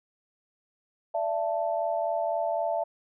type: chord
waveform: sine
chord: D suspended second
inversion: none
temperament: equal with one note detuned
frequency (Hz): 587.3 / 671.2 / 880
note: D5 / E5 / A5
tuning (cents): 0 / +31 / 0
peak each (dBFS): -32 / -27 / -33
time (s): 1.14-2.84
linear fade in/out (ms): 10
effects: none